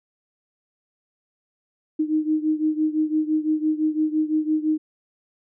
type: beating tone pair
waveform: sine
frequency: 308.2 / 314.1 Hz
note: D#4 / D#4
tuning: -16 / +16 cents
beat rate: 5.9 Hz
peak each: -21 / -24 dBFS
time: 1.99-4.78 s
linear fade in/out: 10 ms
effects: none